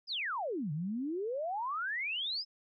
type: exponential two-way sweep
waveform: sine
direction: down then up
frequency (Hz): 5274 to 142.3 to 5274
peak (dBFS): -33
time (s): 0.07-2.45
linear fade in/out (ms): 50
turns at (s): 0.72
effects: none